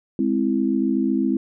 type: chord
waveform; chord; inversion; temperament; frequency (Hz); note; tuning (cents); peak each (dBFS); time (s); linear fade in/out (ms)
sine; Ab augmented; none; equal; 207.7 / 261.6 / 329.6; Ab3 / C4 / E4; 0 / 0 / 0; -23 / -21 / -23; 0.19-1.37; 2
effects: none